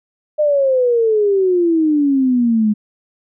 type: exponential sweep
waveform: sine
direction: down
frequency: 612 to 207.8 Hz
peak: -11 dBFS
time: 0.38-2.74 s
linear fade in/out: 20 ms
effects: none